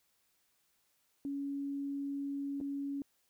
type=tone with dropouts; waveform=sine; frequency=280.1 Hz; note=C#4; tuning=18 cents sharp; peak=-35 dBFS; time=1.25-3.02 s; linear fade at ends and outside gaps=1 ms; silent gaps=2.603-2.611 s; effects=white hiss -75 dBFS RMS until 3.29 s